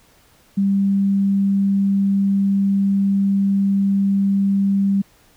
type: tone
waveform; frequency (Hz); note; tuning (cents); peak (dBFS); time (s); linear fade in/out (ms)
sine; 197.2; G3; +11; -14; 0.57-5.02; 10
effects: pink hiss -54 dBFS RMS until 5.36 s